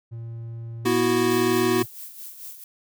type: tone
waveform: triangle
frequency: 115.4 Hz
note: A#2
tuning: 17 cents flat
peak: -30 dBFS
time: 0.11-1.86 s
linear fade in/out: 20 ms
type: chord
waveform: square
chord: B suspended fourth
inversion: none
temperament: equal with one note detuned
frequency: 242.7 / 329.6 / 370 Hz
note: B3 / E4 / F#4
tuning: -30 / 0 / 0 cents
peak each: -26 / -25 / -22 dBFS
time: 0.85-1.83 s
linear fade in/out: 10 ms
type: noise with tremolo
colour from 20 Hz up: violet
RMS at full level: -37 dBFS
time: 1.3-2.64 s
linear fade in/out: 2 ms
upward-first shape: sine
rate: 4.5 Hz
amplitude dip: 60%
effects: none